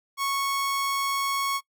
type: tone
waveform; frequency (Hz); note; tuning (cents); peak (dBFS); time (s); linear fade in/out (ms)
sawtooth; 1104; C#6; -7; -21; 0.17-1.61; 50
effects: noise-tail reverb RT60 0.1 s tail -22 dB re dry